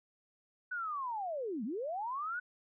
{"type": "linear two-way sweep", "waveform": "sine", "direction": "down then up", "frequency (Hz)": [1504, 196, 1504], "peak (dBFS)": -35, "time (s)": [0.71, 2.4], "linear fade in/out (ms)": 10, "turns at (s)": 1.64, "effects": []}